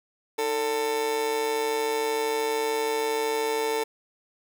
30% pulse tone with amplitude modulation, 445.8 Hz, A4, 23 cents sharp, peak -19 dBFS, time 0.38-3.84 s, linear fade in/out 10 ms, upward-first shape sine, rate 133 Hz, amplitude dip 60%, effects none

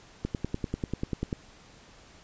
click train, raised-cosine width 3 ms, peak -16 dBFS, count 12, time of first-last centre 0.25-1.328 s, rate 10.2 Hz, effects pink hiss -54 dBFS RMS until 2.23 s + resampled to 16000 Hz

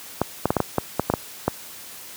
clicks, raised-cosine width 1 ms, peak -4 dBFS, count 10, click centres 0.216 / 0.456 / 0.505 / 0.567 / 0.603 / 0.783 / 0.996 / 1.1 / 1.138 / 1.48 s, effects white hiss -40 dBFS RMS until 2.16 s + high-pass 80 Hz 12 dB/octave

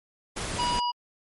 pink noise, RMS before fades -32 dBFS, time 0.36-0.8 s, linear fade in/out 10 ms
harmonic tone, 970 Hz, B5, 31 cents flat, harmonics 1 / 3 / 5, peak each -25 / -34 / -35 dBFS, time 0.58-0.92 s, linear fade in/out 20 ms
effects MP3 48 kbps

